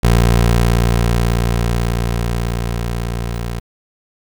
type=tone with level ramp; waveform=20% pulse; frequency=58.27 Hz; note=A#1; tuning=in tune; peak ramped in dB=-4 to -16 dBFS; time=0.03-3.6 s; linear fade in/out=10 ms; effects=7-bit